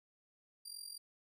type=tone with amplitude modulation; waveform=25% pulse; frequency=4753 Hz; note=D8; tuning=20 cents sharp; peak=-38 dBFS; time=0.65-0.98 s; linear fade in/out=10 ms; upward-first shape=sine; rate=44.3 Hz; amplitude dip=80%; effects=none